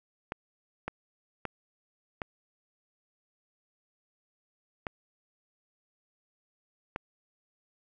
clicks, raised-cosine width 0.5 ms, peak -18 dBFS, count 6, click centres 0.321 / 0.88 / 1.453 / 2.218 / 4.868 / 6.961 s, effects none

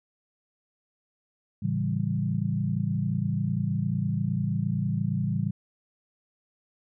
sine chord, A dominant seventh, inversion none, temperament equal, 110 / 138.59 / 164.81 / 196 Hz, A2 / C#3 / E3 / G3, 0 / 0 / 0 / 0 cents, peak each -30 dBFS, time 1.62-5.51 s, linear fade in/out 10 ms, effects none

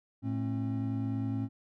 triangle tone cluster, 111 / 219.3 / 269.2 Hz, A2 / A3 / C4, +16 / -6 / +49 cents, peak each -31 / -37 / -32 dBFS, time 0.22-1.49 s, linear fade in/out 50 ms, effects none

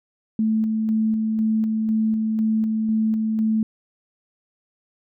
sine tone with tremolo, 219.4 Hz, A3, 5 cents flat, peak -17 dBFS, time 0.39-3.63 s, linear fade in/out 2 ms, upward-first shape square, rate 2 Hz, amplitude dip 25%, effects none

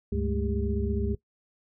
sine tone cluster, 70.8 / 100 / 202.7 / 217.9 / 401 Hz, C#2 / G2 / G#3 / A3 / G4, +37 / +35 / -42 / -17 / +39 cents, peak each -29 / -33 / -35 / -33 / -33 dBFS, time 0.12-1.15 s, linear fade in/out 5 ms, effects noise-tail reverb RT60 0.1 s tail -19 dB re dry

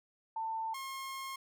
sine / sawtooth tone pair in turn, 893 / 1073.4 Hz, A5 / C6, +25 / +44 cents, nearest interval minor third, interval 319 cents, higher second, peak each -34 / -36 dBFS, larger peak first, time 0.36-0.74 / 0.74-1.36 s, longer second, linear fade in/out 5 ms, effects none

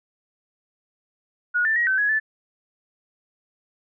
sine tone with pitch steps, 1451 / 1774 / 1896 / 1535 / 1673 / 1749 Hz, F#6 / A6 / A#6 / G6 / G#6 / A6, -34 / +14 / +29 / -37 / +12 / -11 cents, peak -18 dBFS, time 1.54-2.2 s, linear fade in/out 20 ms, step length 110 ms, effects none

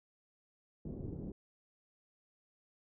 white low-pass noise, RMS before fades -43 dBFS, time 0.85-1.32 s, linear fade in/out 5 ms, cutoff 350 Hz, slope 24 dB/octave, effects none

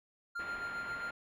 triangle tone with tremolo, 1396.9 Hz, F6, in tune, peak -34 dBFS, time 0.35-1.11 s, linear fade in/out 10 ms, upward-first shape sine, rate 7.5 Hz, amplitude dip 45%
white low-pass noise, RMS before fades -48 dBFS, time 0.39-1.11 s, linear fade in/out 5 ms, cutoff 2200 Hz, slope 24 dB/octave
effects none

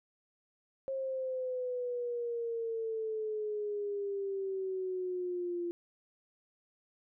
sine exponential sweep, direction down, 538 to 344.5 Hz, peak -33 dBFS, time 0.88-5.71 s, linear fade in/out 0 ms, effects none

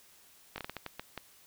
slowing click train, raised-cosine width 0.3 ms, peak -22 dBFS, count 9, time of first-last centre 0.56-1.177 s, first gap 20 ms, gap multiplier 1.37, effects white hiss -60 dBFS RMS until 1.46 s

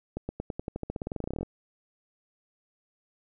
accelerating click train, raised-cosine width 2 ms, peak -19 dBFS, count 23, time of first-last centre 0.17-1.43 s, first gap 120 ms, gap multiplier 0.92, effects none

